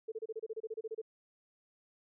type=tone bursts; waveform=sine; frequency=442.7 Hz; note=A4; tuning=11 cents sharp; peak=-36 dBFS; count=14; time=0.08-1.017 s; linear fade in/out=10 ms; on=40 ms; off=29 ms; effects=none